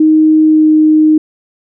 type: tone with pitch glide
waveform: sine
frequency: 312 to 309.7 Hz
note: D#4 to D#4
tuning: +5 to -8 cents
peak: -4 dBFS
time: 0-1.18 s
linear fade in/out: 5 ms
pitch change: -13 cents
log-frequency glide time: 0.44-0.69 s
effects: none